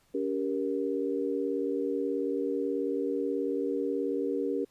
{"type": "chord", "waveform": "sine", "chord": "G diminished", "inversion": "second", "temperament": "just", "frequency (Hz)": [282.2, 392, 470.4], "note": ["Db4", "G4", "Bb4"], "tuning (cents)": [31, 0, 16], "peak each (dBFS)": -32, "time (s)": [0.14, 4.65], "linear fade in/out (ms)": 10, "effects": ["pink hiss -67 dBFS RMS until 4.7 s", "resampled to 32000 Hz"]}